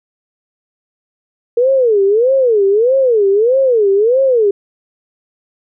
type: tone with vibrato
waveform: sine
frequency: 459.3 Hz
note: A#4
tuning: 26 cents flat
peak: -8 dBFS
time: 1.57-4.51 s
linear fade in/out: 5 ms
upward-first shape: sine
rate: 1.6 Hz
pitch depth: 280 cents each way
effects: none